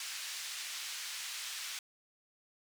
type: band-pass noise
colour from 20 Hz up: white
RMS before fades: -42 dBFS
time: 0-1.79 s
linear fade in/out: 2 ms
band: 1700 to 6300 Hz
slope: 12 dB/octave
effects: none